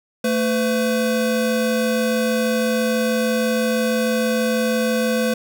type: tone pair together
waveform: square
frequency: 223.2 / 505.4 Hz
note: A3 / B4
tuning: +25 / +40 cents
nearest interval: octave + major second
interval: 1415 cents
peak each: -21 dBFS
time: 0.24-5.34 s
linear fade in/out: 5 ms
effects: none